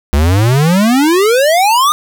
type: exponential sweep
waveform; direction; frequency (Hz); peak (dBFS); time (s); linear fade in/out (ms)
square; up; 68 to 1244.5; -8; 0.13-1.92; 0
effects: none